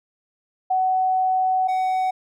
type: tone pair in turn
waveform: sine / triangle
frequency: 749 / 749 Hz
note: F#5 / F#5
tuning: +21 / +21 cents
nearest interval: unison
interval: 0 cents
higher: neither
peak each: -17 dBFS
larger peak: neither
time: 0.7-1.68 / 1.68-2.11 s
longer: first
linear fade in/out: 10 ms
effects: none